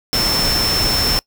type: tone in noise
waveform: sine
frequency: 5340 Hz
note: E8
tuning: 22 cents sharp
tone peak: -16 dBFS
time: 0.13-1.19 s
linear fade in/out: 0 ms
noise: pink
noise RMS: -20 dBFS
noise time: 0.13-1.19 s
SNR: +1 dB
effects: noise-tail reverb RT60 0.1 s tail -24 dB re dry